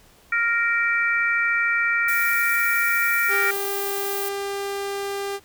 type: harmonic tone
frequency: 466.2 Hz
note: A#4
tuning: in tune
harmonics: 3 / 4 / 5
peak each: -22 / -23 / -24 dBFS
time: 0.32-3.51 s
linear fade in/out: 5 ms
type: noise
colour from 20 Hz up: violet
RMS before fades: -30 dBFS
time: 2.08-4.29 s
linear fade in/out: 5 ms
type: tone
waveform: sawtooth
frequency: 398.4 Hz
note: G4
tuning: 28 cents sharp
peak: -22 dBFS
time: 3.28-5.4 s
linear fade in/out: 50 ms
effects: pink hiss -54 dBFS RMS until 5.44 s